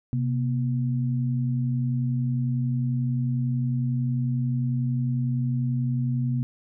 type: tone pair together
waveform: sine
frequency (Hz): 129.3 / 240.4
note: C3 / B3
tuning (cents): -20 / -46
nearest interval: major seventh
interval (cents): 1074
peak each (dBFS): -23 / -29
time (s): 0.13-6.43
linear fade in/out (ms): 0
effects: none